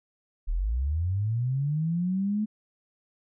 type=linear sweep; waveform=sine; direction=up; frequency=34.58 to 216.9 Hz; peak=-24 dBFS; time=0.47-2.46 s; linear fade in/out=20 ms; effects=none